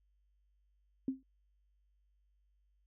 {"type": "tone with exponential decay", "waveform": "sine", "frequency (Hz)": 264.3, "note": "C4", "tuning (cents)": 18, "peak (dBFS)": -28, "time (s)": [1.08, 1.23], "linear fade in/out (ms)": 2, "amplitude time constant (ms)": 31, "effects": ["added 50 Hz sine -70 dBFS peak until 2.86 s"]}